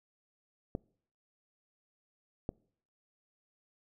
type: clicks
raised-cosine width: 2 ms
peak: -21 dBFS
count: 2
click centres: 0.751 / 2.491 s
effects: noise-tail reverb RT60 0.6 s tail -26 dB re dry